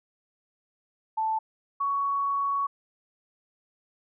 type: tone pair in turn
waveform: sine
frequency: 880 / 1118.1 Hz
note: A5 / C#6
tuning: 0 / +15 cents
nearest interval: major third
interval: 415 cents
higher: second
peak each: -24 dBFS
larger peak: neither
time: 1.17-1.39 / 1.8-2.67 s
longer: second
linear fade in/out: 10 ms
effects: none